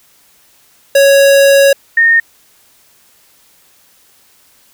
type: tone pair in turn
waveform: square / sine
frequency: 554.4 / 1837 Hz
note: C#5 / A#6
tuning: 0 / -26 cents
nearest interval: octave + major sixth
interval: 2074 cents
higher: second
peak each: -5 dBFS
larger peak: neither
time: 0.95-1.73 / 1.97-2.2 s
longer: first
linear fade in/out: 5 ms
effects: white hiss -49 dBFS RMS until 4.73 s